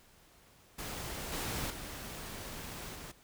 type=noise with level steps; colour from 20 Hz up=pink; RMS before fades=-41 / -37 / -44 / -47 dBFS; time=0.78-3.12 s; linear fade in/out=10 ms; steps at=1.32 / 1.7 / 2.95 s; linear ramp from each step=5 ms; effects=pink hiss -62 dBFS RMS until 3.23 s